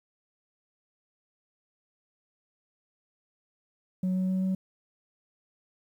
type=tone with pitch steps; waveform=sine; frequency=185 / 186.18 / 187.37 / 188.56 Hz; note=F#3 / F#3 / F#3 / F#3; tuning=0 / +11 / +22 / +33 cents; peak=-22 dBFS; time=4.03-4.55 s; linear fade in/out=5 ms; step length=130 ms; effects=tanh soft clip ceiling -24 dBFS + 10-bit